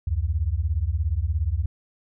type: beating tone pair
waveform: sine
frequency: 70.2 / 87.2 Hz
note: C#2 / F2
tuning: +22 / -2 cents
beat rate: 17 Hz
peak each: -24 dBFS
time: 0.07-1.66 s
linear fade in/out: 5 ms
effects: none